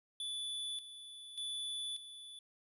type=tone with tremolo; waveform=square; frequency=3469 Hz; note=A7; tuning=25 cents flat; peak=-39 dBFS; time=0.2-2.39 s; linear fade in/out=2 ms; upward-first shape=square; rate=0.85 Hz; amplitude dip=70%; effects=resampled to 32000 Hz + 13-bit